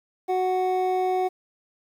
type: tone pair together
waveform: triangle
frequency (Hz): 370 / 740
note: F#4 / F#5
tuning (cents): 0 / 0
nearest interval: octave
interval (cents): 1200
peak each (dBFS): -22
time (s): 0.28-1.29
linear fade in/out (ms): 20
effects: 9-bit